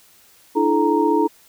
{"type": "tone cluster", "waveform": "sine", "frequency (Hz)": [298.6, 333.8, 431.4, 931], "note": ["D4", "E4", "A4", "A#5"], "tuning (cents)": [29, 22, -34, -2], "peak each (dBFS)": -20, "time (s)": [0.55, 1.28], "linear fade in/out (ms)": 20, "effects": ["white hiss -52 dBFS RMS until 1.48 s"]}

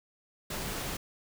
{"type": "noise", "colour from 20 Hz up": "pink", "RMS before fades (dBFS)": -36, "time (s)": [0.5, 0.97], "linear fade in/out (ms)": 5, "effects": []}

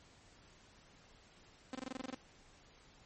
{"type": "tone bursts", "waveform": "sawtooth", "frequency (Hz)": 259.6, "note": "C4", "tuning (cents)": -13, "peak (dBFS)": -36, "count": 10, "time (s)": [1.73, 2.147], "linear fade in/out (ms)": 2, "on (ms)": 21, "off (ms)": 23, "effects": ["pink hiss -63 dBFS RMS until 3.05 s", "MP3 32 kbps"]}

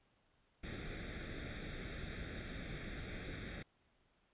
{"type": "noise with comb filter", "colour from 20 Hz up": "pink", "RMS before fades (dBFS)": -45, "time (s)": [0.63, 3.63], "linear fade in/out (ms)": 10, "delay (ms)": 0.51, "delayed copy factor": 0.9, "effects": ["pink hiss -75 dBFS RMS until 4.33 s", "resampled to 8000 Hz"]}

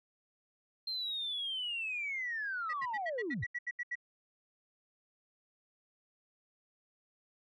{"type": "linear sweep", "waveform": "sine", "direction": "down", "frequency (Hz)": [4186, 77.78], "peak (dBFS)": -34, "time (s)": [0.87, 3.44], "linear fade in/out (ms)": 5}
{"type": "tone bursts", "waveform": "sine", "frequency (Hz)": 1937, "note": "B6", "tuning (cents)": -34, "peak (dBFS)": -33, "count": 11, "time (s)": [2.69, 3.955], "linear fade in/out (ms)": 10, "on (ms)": 45, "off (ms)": 77}
{"effects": ["tanh soft clip ceiling -29 dBFS"]}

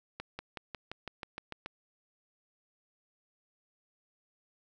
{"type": "accelerating click train", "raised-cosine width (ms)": 0.3, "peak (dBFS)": -23, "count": 10, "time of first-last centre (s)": [0.2, 1.66], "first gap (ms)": 190, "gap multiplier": 0.96, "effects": []}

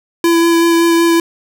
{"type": "tone with vibrato", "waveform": "square", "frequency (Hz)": 335.9, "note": "E4", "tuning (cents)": 33, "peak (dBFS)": -9, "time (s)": [0.24, 1.2], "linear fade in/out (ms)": 2, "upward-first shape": "sine", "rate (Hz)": 5.3, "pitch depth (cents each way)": 12, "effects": []}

